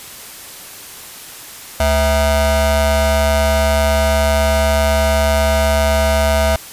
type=ring-modulated tone; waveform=40% pulse; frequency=290 Hz; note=D4; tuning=22 cents flat; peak=-8 dBFS; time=1.8-6.56 s; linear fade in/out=2 ms; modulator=362 Hz; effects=white hiss -34 dBFS RMS until 6.72 s + resampled to 32000 Hz